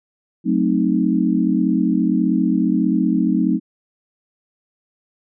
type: chord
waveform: sine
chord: F# diminished seventh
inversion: none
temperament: equal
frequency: 185 / 220 / 261.6 / 311.1 Hz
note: F#3 / A3 / C4 / Eb4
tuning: 0 / 0 / 0 / 0 cents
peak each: -20 dBFS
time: 0.44-3.6 s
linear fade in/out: 50 ms
effects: none